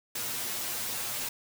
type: noise with comb filter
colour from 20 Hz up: white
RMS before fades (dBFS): -34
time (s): 0.15-1.29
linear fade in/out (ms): 5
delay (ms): 8.3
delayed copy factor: +0.85
effects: none